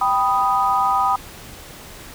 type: chord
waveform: sine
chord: G augmented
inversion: none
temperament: equal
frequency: 784 / 987.8 / 1244.5 Hz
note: G5 / B5 / D#6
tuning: 0 / 0 / 0 cents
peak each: -20 / -20 / -19 dBFS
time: 0.01-1.16 s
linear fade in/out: 5 ms
effects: pink hiss -39 dBFS RMS until 2.14 s